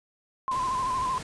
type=tone with vibrato; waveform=sine; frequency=1032 Hz; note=C6; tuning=24 cents flat; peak=-25 dBFS; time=0.48-1.18 s; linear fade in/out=0 ms; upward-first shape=square; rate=13 Hz; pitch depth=42 cents each way
type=noise; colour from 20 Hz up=pink; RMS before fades=-39 dBFS; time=0.51-1.23 s; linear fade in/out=5 ms
effects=resampled to 22050 Hz